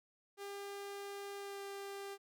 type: tone with pitch glide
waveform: sawtooth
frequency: 400.6 to 397.1 Hz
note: G4 to G4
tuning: +38 to +22 cents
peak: -40 dBFS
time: 0.37-2.18 s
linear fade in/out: 50 ms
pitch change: -16 cents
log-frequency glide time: 1.37-1.62 s
effects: none